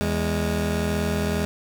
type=tone pair together; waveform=20% pulse; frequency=81.74 / 206.1 Hz; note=E2 / G#3; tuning=-14 / -13 cents; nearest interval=octave + major third; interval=1601 cents; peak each=-20 dBFS; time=0.01-1.45 s; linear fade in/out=0 ms; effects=none